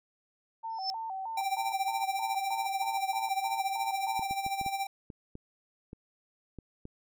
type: tone with vibrato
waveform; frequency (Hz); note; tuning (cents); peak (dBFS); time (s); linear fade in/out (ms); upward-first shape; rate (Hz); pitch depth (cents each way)
sine; 830.6; G#5; 0; -34; 0.63-4.28; 20; square; 3.2; 140
type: tone with exponential growth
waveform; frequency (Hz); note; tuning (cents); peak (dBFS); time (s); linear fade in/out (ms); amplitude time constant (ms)
sine; 5280; E8; +2; -27; 0.7-0.9; 0; 43
type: tone with tremolo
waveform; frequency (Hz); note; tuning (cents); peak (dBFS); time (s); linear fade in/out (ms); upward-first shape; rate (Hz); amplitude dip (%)
square; 784; G5; 0; -29; 1.37-4.87; 5; sine; 14; 65
type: clicks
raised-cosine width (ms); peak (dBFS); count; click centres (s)
3; -30; 10; 4.194 / 4.31 / 4.464 / 4.613 / 4.663 / 5.102 / 5.354 / 5.931 / 6.587 / 6.854
effects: none